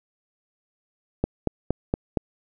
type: click train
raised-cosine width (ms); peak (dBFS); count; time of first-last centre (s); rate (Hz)
2; -8; 5; 1.24-2.172; 4.29
effects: none